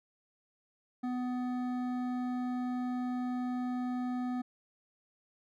sine tone with hard clipping, 249.4 Hz, B3, 17 cents sharp, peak -34 dBFS, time 1.03-4.42 s, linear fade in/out 10 ms, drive 11 dB, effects none

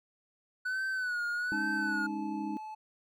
triangle tone with vibrato, 1485 Hz, F#6, 6 cents sharp, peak -29 dBFS, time 0.65-2.07 s, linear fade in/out 10 ms, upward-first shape sine, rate 1.2 Hz, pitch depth 73 cents each way
triangle tone, 865 Hz, A5, 30 cents flat, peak -38 dBFS, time 1.52-2.75 s, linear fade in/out 10 ms
sine chord, Ab suspended fourth, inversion none, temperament equal with one note detuned, 207.7 / 278.6 / 311.1 Hz, Ab3 / Db4 / Eb4, 0 / +9 / 0 cents, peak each -38 / -41 / -36 dBFS, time 1.52-2.57 s, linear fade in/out 0 ms
effects none

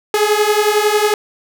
sawtooth beating tone pair, 415.3 / 426.3 Hz, G#4 / G#4, 0 / +45 cents, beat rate 11 Hz, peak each -11 dBFS, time 0.14-1.14 s, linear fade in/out 2 ms, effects none

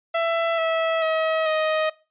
sawtooth tone with pitch steps, 666 / 652.3 / 638.9 / 625.7 Hz, E5 / E5 / D#5 / D#5, +18 / -18 / +46 / +10 cents, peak -16 dBFS, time 0.14-1.9 s, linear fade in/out 10 ms, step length 440 ms, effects noise-tail reverb RT60 0.3 s tail -21 dB re dry + resampled to 8000 Hz

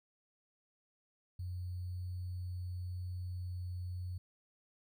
sine tone with sample-and-hold, 90.1 Hz, F#2, 45 cents flat, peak -38 dBFS, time 1.39-4.18 s, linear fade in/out 5 ms, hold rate 4410 Hz, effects none

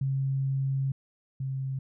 sine tone pair in turn, 135.3 / 133.67 Hz, C#3 / C3, -42 / +37 cents, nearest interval unison, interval 21 cents, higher first, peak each -25 / -29 dBFS, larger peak first, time 0.01-0.92 / 1.4-1.79 s, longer first, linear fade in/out 5 ms, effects none

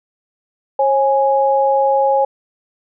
sine tone pair together, 542.2 / 830.6 Hz, C#5 / G#5, -38 / 0 cents, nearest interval perfect fifth, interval 738 cents, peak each -14 dBFS, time 0.79-2.25 s, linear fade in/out 5 ms, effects none

